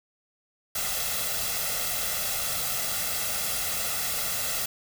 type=noise with comb filter; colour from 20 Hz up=white; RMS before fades=-29 dBFS; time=0.75-4.66 s; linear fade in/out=5 ms; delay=1.5 ms; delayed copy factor=+0.7; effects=none